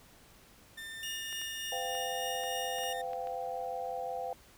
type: tone with pitch glide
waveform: 30% pulse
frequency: 1796 to 1821.1 Hz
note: A6 to A#6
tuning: +35 to -41 cents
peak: -39 dBFS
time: 0.77-3.02 s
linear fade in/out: 10 ms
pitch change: +24 cents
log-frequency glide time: 1.86-2.34 s
type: tone with tremolo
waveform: sawtooth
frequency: 2854 Hz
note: F7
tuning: 37 cents sharp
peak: -34 dBFS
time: 1.03-2.93 s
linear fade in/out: 2 ms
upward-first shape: sine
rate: 3.4 Hz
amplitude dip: 30%
type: clicks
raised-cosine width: 0.3 ms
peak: -33 dBFS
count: 8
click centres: 1.328 / 1.416 / 1.951 / 2.437 / 2.786 / 2.836 / 3.133 / 3.272 s
type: chord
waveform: sine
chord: C suspended fourth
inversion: none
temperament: equal with one note detuned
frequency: 509.8 / 698.5 / 784 Hz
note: C5 / F5 / G5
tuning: -45 / 0 / 0 cents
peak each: -39 dBFS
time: 1.72-4.33 s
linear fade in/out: 2 ms
effects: pink hiss -59 dBFS RMS until 4.57 s